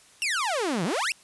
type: exponential two-way sweep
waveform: sawtooth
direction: down then up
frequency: 2851 to 155.56 to 2851 Hz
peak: -21 dBFS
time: 0.22-1.12 s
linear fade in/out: 0 ms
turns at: 0.84 s
effects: white hiss -55 dBFS RMS until 1.23 s + resampled to 24000 Hz